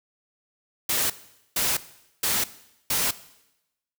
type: noise bursts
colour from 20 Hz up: white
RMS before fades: -24 dBFS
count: 4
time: 0.89-3.11 s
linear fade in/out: 5 ms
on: 210 ms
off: 460 ms
effects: noise-tail reverb RT60 0.9 s tail -17 dB re dry